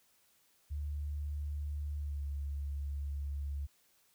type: tone with pitch glide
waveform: sine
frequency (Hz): 73.3 to 70.97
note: D2 to C#2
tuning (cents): -3 to +41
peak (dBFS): -35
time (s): 0.7-3.67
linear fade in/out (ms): 20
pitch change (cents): -56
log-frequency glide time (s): 1.98-2.23
effects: white hiss -70 dBFS RMS until 4.14 s